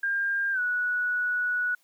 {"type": "tone with pitch glide", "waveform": "sine", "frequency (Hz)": [1603, 1470], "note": ["G6", "F#6"], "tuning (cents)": [38, -12], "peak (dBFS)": -24, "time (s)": [0.03, 1.75], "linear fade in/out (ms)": 5, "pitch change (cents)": -150, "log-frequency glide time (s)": [0.52, 0.6], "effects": ["white hiss -66 dBFS RMS until 1.83 s", "high-pass 200 Hz 12 dB/octave"]}